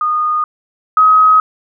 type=tone pair in turn; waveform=sine; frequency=1229 / 1267.2 Hz; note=D#6 / D#6; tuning=-22 / +31 cents; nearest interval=minor second; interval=53 cents; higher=second; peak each=-12 / -5 dBFS; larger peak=second; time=0.01-0.44 / 0.97-1.4 s; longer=neither; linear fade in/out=2 ms; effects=none